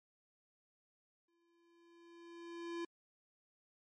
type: tone with exponential growth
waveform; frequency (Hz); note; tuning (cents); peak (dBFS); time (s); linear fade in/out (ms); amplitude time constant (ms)
square; 340; F4; -46; -39; 1.28-2.85; 5; 340
effects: low-pass 5000 Hz 12 dB/octave + MP3 48 kbps